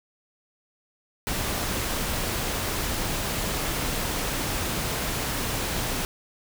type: noise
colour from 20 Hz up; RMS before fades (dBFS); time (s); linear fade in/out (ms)
pink; -28; 1.27-6.05; 0
effects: none